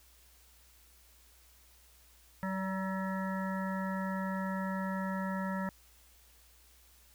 harmonic tone with a mistuned harmonic, 190 Hz, F#3, 46 cents sharp, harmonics 1 / 3 / 5 / 7 / 9 / 10, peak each -34 / -42 / -41 / -44 / -45 / -48 dBFS, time 2.43-5.69 s, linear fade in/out 0 ms, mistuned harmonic 3, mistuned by +17 cents, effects added 60 Hz sine -63 dBFS peak until 7.14 s + white hiss -63 dBFS RMS until 7.14 s

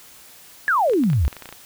sine exponential sweep, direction down, 1760 to 60.3 Hz, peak -15 dBFS, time 0.68-1.28 s, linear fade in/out 0 ms
clicks, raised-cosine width 0.3 ms, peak -20 dBFS, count 12, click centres 0.897 / 0.935 / 1.037 / 1.101 / 1.132 / 1.251 / 1.328 / 1.367 / 1.423 / 1.457 / 1.49 / 1.526 s
effects white hiss -46 dBFS RMS until 1.65 s

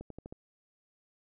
accelerating click train, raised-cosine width 2 ms, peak -30 dBFS, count 5, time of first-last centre 0.01-0.325 s, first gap 93 ms, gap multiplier 0.89, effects none

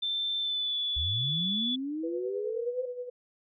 sine tone with pitch glide, 3552 to 3443 Hz, A7 to A7, +16 to -38 cents, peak -28 dBFS, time 0.02-1.76 s, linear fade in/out 10 ms, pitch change -54 cents, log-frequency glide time 0.39-0.78 s
sine linear sweep, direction up, 64.4 to 523.3 Hz, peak -31 dBFS, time 0.96-2.86 s, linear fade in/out 10 ms
sine tone with tremolo, 493.9 Hz, B4, in tune, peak -32 dBFS, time 2.03-3.1 s, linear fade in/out 10 ms, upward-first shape sine, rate 9.5 Hz, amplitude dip 65%
effects none

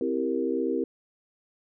sine chord, C dominant seventh, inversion none, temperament equal, 261.6 / 329.6 / 392 / 466.2 Hz, C4 / E4 / G4 / Bb4, 0 / 0 / 0 / 0 cents, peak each -30 dBFS, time 0.01-0.84 s, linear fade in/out 2 ms, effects none

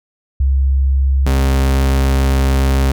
sine / 40% pulse tone pair in turn, 67.4 / 67.05 Hz, C#2 / C2, -48 / +43 cents, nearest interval unison, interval 9 cents, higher first, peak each -10 dBFS, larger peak neither, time 0.4-1.26 / 1.26-2.92 s, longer second, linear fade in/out 5 ms, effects none

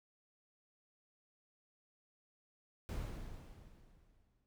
brown noise with exponential decay, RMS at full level -38 dBFS, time 2.89-4.46 s, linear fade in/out 0 ms, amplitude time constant 340 ms, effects none

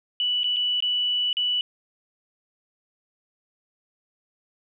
sine tone with dropouts, 2960 Hz, F#7, in tune, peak -21 dBFS, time 0.2-1.61 s, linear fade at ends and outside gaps 1 ms, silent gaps 0.433-0.442 / 0.562-0.567 / 0.804-0.824 / 1.329-1.369 s, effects none

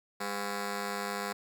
10% pulse ring-modulated tone, 304.4 Hz, D#4, 38 cents flat, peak -22 dBFS, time 0.2-1.33 s, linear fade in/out 10 ms, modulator 102 Hz, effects none

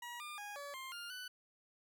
20% pulse tone with pitch steps, 959 / 1203 / 823 / 570 / 1056 / 1407 / 1495 Hz, A#5 / D6 / G#5 / C#5 / C6 / F6 / F#6, +49 / +41 / -16 / +48 / +16 / +12 / +17 cents, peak -40 dBFS, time 0.02-1.28 s, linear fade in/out 5 ms, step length 180 ms, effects none

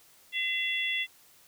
harmonic tone, 680 Hz, F5, 46 cents flat, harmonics 3 / 4 / 5, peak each -31 / -32 / -33 dBFS, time 0.32-1.07 s, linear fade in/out 50 ms, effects white hiss -59 dBFS RMS until 1.47 s

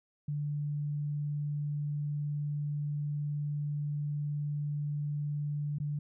sine tone with dropouts, 146.83 Hz, D3, in tune, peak -31 dBFS, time 0.28-5.99 s, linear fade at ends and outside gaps 5 ms, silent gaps 5.785-5.8 s, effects none

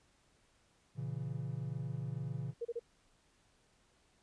triangle chord, A# diminished, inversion none, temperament equal with one note detuned, 116.54 / 138.59 / 165.67 Hz, A#2 / C#3 / E3, 0 / 0 / +9 cents, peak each -40 / -38 / -42 dBFS, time 0.95-2.54 s, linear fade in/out 50 ms
sine tone bursts, 469.8 Hz, A#4, 13 cents sharp, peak -35 dBFS, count 3, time 2.61-2.795 s, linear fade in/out 10 ms, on 41 ms, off 31 ms
effects pink hiss -71 dBFS RMS until 4.22 s + resampled to 22050 Hz

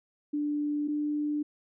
sine tone pair in turn, 294.6 / 296.8 Hz, D4 / D4, +6 / +18 cents, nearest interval unison, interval 12 cents, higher second, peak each -27 dBFS, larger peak neither, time 0.33-0.88 / 0.88-1.43 s, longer neither, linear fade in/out 10 ms, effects none

